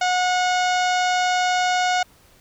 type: harmonic tone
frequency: 728 Hz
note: F#5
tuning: 28 cents flat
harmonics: 1 / 2 / 3 / 4 / 5 / 6 / 7 / 8 / 9 / 10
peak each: -19 / -25 / -29 / -31 / -33 / -35 / -36 / -37 / -38 / -39 dBFS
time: 0.01-2.03 s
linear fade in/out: 5 ms
effects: pink hiss -54 dBFS RMS until 2.4 s